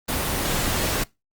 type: noise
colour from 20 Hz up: pink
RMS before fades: -24 dBFS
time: 0.08-1.04 s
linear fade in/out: 10 ms
effects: noise-tail reverb RT60 0.2 s tail -22 dB re dry + Opus 24 kbps